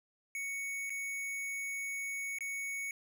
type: tone with dropouts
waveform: square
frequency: 2224 Hz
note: C#7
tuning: 5 cents sharp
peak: -37 dBFS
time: 0.35-2.91 s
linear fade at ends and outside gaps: 1 ms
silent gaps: 0.896-0.903 / 2.386-2.407 s
effects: none